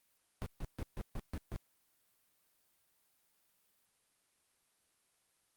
brown noise bursts, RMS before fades -39 dBFS, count 7, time 0.42-1.561 s, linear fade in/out 0 ms, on 43 ms, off 140 ms, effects white hiss -75 dBFS RMS until 5.56 s + Opus 32 kbps

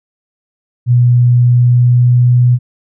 sine tone with pitch glide, 122.2 to 123.19 Hz, B2 to B2, -18 to -4 cents, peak -5 dBFS, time 0.86-2.59 s, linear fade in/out 50 ms, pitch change +14 cents, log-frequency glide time 1.43-2.4 s, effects none

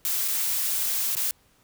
blue noise with dropouts, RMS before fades -26 dBFS, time 0.05-1.31 s, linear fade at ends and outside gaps 0 ms, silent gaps 0.278-0.282 / 1.151-1.168 s, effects pink hiss -62 dBFS RMS until 1.63 s

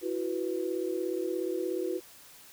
sine chord, E suspended second, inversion none, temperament equal with one note detuned, 333.1 / 370 / 493.9 Hz, E4 / F#4 / B4, +18 / 0 / 0 cents, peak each -34 / -32 / -36 dBFS, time 0.01-2.01 s, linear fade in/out 50 ms, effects white hiss -53 dBFS RMS until 2.52 s

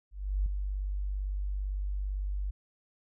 sine tone with ADSR envelope, 48.89 Hz, G1, 4 cents flat, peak -24 dBFS, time 0.11-2.51 s, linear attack 350 ms, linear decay 4 ms, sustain -6 dB, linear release 10 ms, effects none

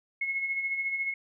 sine tone with tremolo, 2176 Hz, C#7, 33 cents flat, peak -26 dBFS, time 0.21-1.14 s, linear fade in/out 5 ms, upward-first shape sine, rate 14 Hz, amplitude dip 50%, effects none

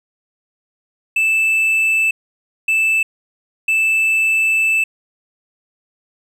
triangle tone bursts at uneven times, 2637 Hz, E7, in tune, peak -11 dBFS, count 3, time 1.16-2.11 / 2.68-3.03 / 3.68-4.84 s, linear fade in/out 5 ms, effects none

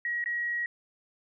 sine tone with dropouts, 1904 Hz, A#6, 36 cents sharp, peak -28 dBFS, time 0.05-0.66 s, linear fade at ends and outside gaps 2 ms, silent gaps 0.241-0.259 s, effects none

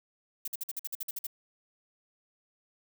violet noise bursts, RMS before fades -35 dBFS, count 11, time 0.45-1.268 s, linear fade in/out 5 ms, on 28 ms, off 51 ms, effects none

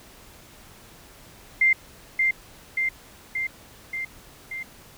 sine tone with echo, 2095 Hz, C7, 2 cents sharp, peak -15 dBFS, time 1.61-1.73 s, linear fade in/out 5 ms, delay 580 ms, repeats 5, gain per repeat -3 dB, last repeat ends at 4.63 s, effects pink hiss -49 dBFS RMS until 4.97 s

